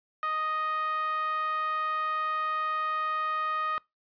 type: tone with band-pass filter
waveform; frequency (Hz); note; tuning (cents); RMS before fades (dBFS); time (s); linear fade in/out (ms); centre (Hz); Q
10% pulse; 622.3; D#5; 0; -30; 0.23-3.78; 0; 1300; 4.6
effects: noise-tail reverb RT60 0.2 s tail -24 dB re dry + resampled to 11025 Hz